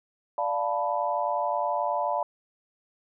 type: chord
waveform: sine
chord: B half-diminished seventh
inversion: first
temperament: equal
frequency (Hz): 587.3 / 698.5 / 880 / 987.8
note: D5 / F5 / A5 / B5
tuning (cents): 0 / 0 / 0 / 0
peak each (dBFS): -30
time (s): 0.38-2.23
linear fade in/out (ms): 2
effects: none